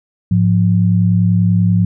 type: tone pair together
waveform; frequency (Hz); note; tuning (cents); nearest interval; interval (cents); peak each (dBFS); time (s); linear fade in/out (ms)
sine; 106.14 / 176.5; G#2 / F3; +38 / +19; major sixth; 881; -12; 0.31-1.85; 5
effects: none